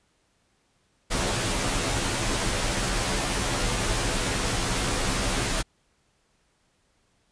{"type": "noise with comb filter", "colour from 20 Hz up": "pink", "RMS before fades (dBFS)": -26, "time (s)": [1.1, 5.63], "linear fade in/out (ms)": 20, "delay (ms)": 13, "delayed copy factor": -0.8, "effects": ["pink hiss -68 dBFS RMS until 7.31 s", "resampled to 22050 Hz"]}